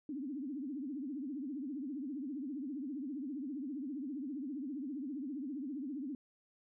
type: tone with vibrato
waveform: sine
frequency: 277.2 Hz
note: C#4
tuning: in tune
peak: -38 dBFS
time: 0.09-6.15 s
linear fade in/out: 2 ms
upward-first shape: triangle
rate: 15 Hz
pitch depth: 240 cents each way
effects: none